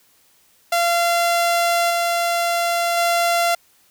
sawtooth tone with level steps, 687 Hz, F5, 29 cents flat, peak -12 / -14 / -12 dBFS, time 0.72-3.55 s, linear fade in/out 5 ms, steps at 1.9 / 2.97 s, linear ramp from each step 5 ms, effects white hiss -57 dBFS RMS until 3.9 s

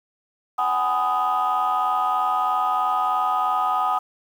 sine chord, G# minor seventh, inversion third, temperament just, 747.5 / 830.6 / 996.7 / 1245.9 Hz, F#5 / G#5 / B5 / D#6, +17 / 0 / +16 / +2 cents, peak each -23 / -25 / -27 / -21 dBFS, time 0.58-3.99 s, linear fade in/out 10 ms, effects tanh soft clip ceiling -13 dBFS + 8-bit

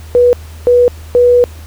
sine tone bursts at uneven times, 488.3 Hz, B4, 20 cents flat, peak -4 dBFS, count 3, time 0.15-0.33 / 0.67-0.88 / 1.15-1.44 s, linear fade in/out 0 ms, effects added 79 Hz sine -28 dBFS peak until 1.66 s + pink hiss -39 dBFS RMS until 1.66 s

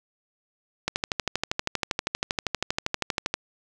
click train, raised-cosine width 0.2 ms, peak -7 dBFS, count 32, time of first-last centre 0.88-3.34 s, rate 12.6 Hz, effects none

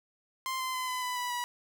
sawtooth tone with pitch steps, 1046.5 / 1033.9 / 1021.4 / 1009.1 / 996.9 / 984.9 / 973 Hz, C6 / C6 / C6 / B5 / B5 / B5 / B5, 0 / -21 / -42 / +37 / +16 / -5 / -26 cents, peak -28 dBFS, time 0.46-1.44 s, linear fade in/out 0 ms, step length 140 ms, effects none

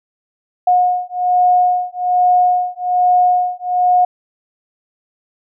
sine beating tone pair, 722 / 723.2 Hz, F#5 / F#5, -43 / -40 cents, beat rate 1.2 Hz, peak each -14 dBFS, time 0.67-4.05 s, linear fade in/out 5 ms, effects none

